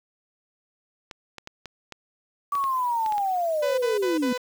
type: clicks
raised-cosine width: 0.2 ms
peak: -20 dBFS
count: 10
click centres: 1.112 / 1.383 / 1.474 / 1.657 / 1.923 / 2.553 / 2.64 / 3.062 / 3.123 / 3.181 s
type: linear sweep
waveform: sine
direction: down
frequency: 1153 to 233.1 Hz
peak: -22 dBFS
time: 2.52-4.33 s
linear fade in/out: 5 ms
type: tone bursts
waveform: sawtooth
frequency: 499.5 Hz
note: B4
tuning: 20 cents sharp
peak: -23 dBFS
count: 4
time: 3.62-4.38 s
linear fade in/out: 10 ms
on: 160 ms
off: 40 ms
effects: low-pass 7000 Hz 12 dB/octave + 7-bit